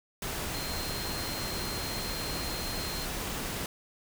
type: tone in noise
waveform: sine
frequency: 4186 Hz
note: C8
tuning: in tune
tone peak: -39 dBFS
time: 0.54-3.05 s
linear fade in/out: 2 ms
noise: pink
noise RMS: -35 dBFS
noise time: 0.22-3.66 s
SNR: -7 dB
effects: none